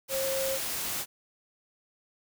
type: tone in noise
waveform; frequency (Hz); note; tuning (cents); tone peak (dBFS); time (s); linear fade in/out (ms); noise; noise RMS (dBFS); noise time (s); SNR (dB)
sine; 536; C5; +42; -29; 0.09-0.59; 50; white; -33; 0.08-1.06; +1
effects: none